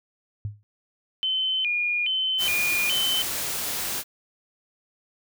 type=tone with exponential decay; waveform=sine; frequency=103.83 Hz; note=G#2; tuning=in tune; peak=-24 dBFS; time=0.45-0.63 s; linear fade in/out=0 ms; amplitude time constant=39 ms
type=tone with vibrato; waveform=sine; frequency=2729 Hz; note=F7; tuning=41 cents flat; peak=-22 dBFS; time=1.23-3.22 s; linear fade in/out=0 ms; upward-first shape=square; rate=1.2 Hz; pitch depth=200 cents each way
type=noise; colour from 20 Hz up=white; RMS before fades=-29 dBFS; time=2.38-4.04 s; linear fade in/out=50 ms
effects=none